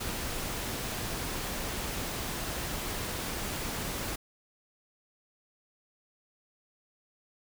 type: noise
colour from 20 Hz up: pink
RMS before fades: -35 dBFS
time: 0-4.16 s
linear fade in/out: 10 ms
effects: none